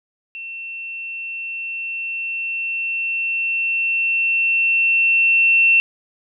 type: tone with level ramp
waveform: sine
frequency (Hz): 2700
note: E7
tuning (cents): +41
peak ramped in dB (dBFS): -29 to -10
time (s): 0.35-5.8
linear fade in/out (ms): 0
effects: none